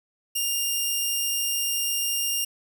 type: tone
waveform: 10% pulse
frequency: 2809 Hz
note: F7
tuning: 9 cents sharp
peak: -15 dBFS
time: 0.35-2.45 s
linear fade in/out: 10 ms
effects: none